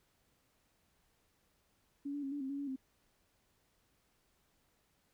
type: tone with pitch steps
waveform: sine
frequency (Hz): 282.4 / 288.5 / 272.6 / 288.6 / 266.1 / 280.1 / 283.4 / 263.8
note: C#4 / D4 / C#4 / D4 / C4 / C#4 / C#4 / C4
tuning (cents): +32 / -31 / -29 / -30 / +29 / +18 / +38 / +14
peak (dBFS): -37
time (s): 2.05-2.762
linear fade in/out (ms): 10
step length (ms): 89
effects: pink hiss -75 dBFS RMS until 5.13 s